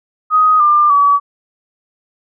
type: tone with pitch steps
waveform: sine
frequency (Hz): 1252 / 1195.5 / 1141.5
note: D#6 / D6 / D6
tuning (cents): +10 / +30 / -50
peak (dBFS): -7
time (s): 0.3-1.2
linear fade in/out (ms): 50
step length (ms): 300
effects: none